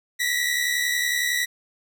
sawtooth tone pair together, 1908 / 1978.9 Hz, A#6 / B6, +40 / +3 cents, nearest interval minor second, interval 63 cents, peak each -21 dBFS, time 0.19-1.46 s, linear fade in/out 20 ms, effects none

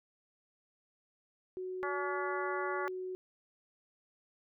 sine tone, 370 Hz, F#4, in tune, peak -37 dBFS, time 1.57-3.15 s, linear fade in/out 0 ms
harmonic tone, 284.7 Hz, C#4, 46 cents sharp, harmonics 2 / 3 / 4 / 5 / 6 / 7, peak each -42 / -41 / -39 / -41 / -44 / -46 dBFS, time 1.83-2.88 s, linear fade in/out 0 ms
effects none

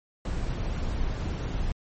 brown noise, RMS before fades -29 dBFS, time 0.25-1.72 s, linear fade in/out 2 ms, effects MP3 32 kbps

